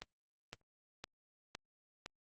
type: click train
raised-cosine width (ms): 0.2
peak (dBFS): -26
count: 5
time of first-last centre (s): 0.02-2.061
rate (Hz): 1.96
effects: Opus 24 kbps